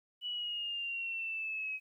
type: exponential sweep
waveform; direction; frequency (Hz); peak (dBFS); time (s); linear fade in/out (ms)
sine; down; 2960 to 2538; -35; 0.21-1.8; 50
effects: 12-bit